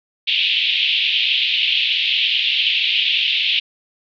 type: band-pass noise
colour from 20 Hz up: pink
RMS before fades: -18 dBFS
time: 0.27-3.6 s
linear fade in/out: 10 ms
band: 2600 to 3600 Hz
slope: 48 dB/octave
effects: none